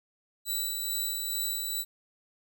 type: tone with tremolo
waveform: 10% pulse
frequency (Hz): 3951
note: B7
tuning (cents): 0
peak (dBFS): -21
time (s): 0.45-1.85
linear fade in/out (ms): 50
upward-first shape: sine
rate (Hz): 2.3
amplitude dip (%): 30
effects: none